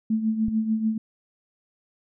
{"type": "tone with tremolo", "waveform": "sine", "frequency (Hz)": 220, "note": "A3", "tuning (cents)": 0, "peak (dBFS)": -18, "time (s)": [0.1, 0.98], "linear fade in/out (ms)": 5, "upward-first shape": "triangle", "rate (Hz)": 6.8, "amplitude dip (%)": 70}
{"type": "click", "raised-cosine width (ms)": 5, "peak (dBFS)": -20, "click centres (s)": 0.484}
{"effects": []}